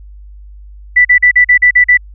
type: tone bursts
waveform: sine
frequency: 1975.5 Hz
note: B6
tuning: in tune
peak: -3 dBFS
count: 8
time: 0.96-1.974 s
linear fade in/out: 10 ms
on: 90 ms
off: 42 ms
effects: added 50 Hz sine -31 dBFS peak until 2.14 s